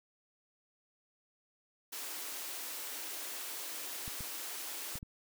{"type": "high-pass noise", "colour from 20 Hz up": "white", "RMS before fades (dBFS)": -42, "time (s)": [1.92, 4.99], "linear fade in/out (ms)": 10, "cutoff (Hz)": 260, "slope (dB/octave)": 96}
{"type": "clicks", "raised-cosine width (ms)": 5, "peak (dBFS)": -33, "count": 4, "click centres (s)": [4.079, 4.207, 4.956, 5.029]}
{"effects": []}